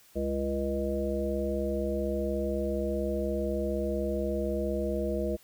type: harmonic tone with a mistuned harmonic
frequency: 68.5 Hz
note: C#2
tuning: 20 cents flat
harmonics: 1 / 3 / 5 / 7 / 9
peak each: -34 / -34 / -34 / -34 / -34 dBFS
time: 0.15-5.37 s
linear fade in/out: 20 ms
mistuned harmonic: 7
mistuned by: +15 cents
effects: white hiss -59 dBFS RMS until 5.43 s